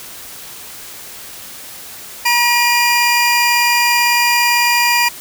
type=tone pair together; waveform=25% pulse; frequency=957.2 / 2412 Hz; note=A#5 / D7; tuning=+46 / +46 cents; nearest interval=octave + major third; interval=1600 cents; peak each=-10 dBFS; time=2.25-5.09 s; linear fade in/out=10 ms; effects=white hiss -33 dBFS RMS until 5.2 s